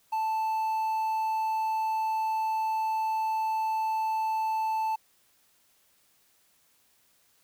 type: tone with quantisation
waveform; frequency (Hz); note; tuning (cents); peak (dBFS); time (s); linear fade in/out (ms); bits
triangle; 880; A5; 0; -24; 0.12-4.96; 10; 9
effects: white hiss -66 dBFS RMS until 7.43 s